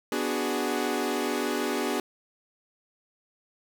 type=chord; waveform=sawtooth; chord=G# half-diminished seventh; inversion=first; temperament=equal; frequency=246.9 / 293.7 / 370 / 415.3 Hz; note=B3 / D4 / F#4 / G#4; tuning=0 / 0 / 0 / 0 cents; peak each=-28 dBFS; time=0.12-2 s; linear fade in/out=2 ms; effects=none